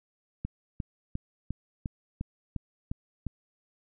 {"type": "click train", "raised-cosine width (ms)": 5, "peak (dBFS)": -20, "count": 9, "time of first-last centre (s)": [0.45, 3.267], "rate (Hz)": 2.84, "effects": []}